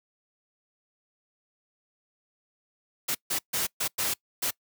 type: noise bursts at uneven times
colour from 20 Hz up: white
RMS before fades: -28 dBFS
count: 6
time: 3.08-3.15 / 3.3-3.39 / 3.53-3.67 / 3.8-3.88 / 3.98-4.14 / 4.42-4.51 s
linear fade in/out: 10 ms
effects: noise-tail reverb RT60 0.1 s tail -24 dB re dry + high-pass 80 Hz 12 dB/octave